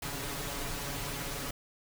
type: noise with comb filter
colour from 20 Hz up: pink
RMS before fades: -37 dBFS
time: 0.02-1.51 s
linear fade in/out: 5 ms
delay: 7.1 ms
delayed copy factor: +0.85
effects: none